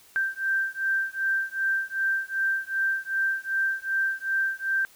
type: beating tone pair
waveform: sine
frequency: 1568 / 1570.6 Hz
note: G6 / G6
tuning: 0 / +3 cents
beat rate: 2.6 Hz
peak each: -27 dBFS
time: 0.16-4.85 s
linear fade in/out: 0 ms
effects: white hiss -55 dBFS RMS until 4.95 s